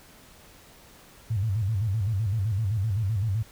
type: tone with vibrato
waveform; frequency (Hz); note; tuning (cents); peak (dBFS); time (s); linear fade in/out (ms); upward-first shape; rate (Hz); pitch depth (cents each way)
sine; 103.83; G#2; 0; -23; 1.3-3.43; 10; square; 7.8; 140
effects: pink hiss -52 dBFS RMS until 3.51 s